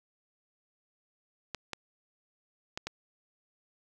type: clicks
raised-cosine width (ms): 0.2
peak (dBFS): -18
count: 4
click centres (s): 1.547 / 1.733 / 2.775 / 2.87
effects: 10-bit